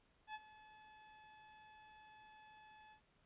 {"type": "tone with ADSR envelope", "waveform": "sawtooth", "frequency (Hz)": 860, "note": "A5", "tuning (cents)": -40, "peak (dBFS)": -40, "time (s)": [0.27, 3.01], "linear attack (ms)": 74, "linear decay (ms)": 39, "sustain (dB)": -16, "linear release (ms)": 93, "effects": ["pink hiss -75 dBFS RMS until 3.25 s", "resampled to 8000 Hz"]}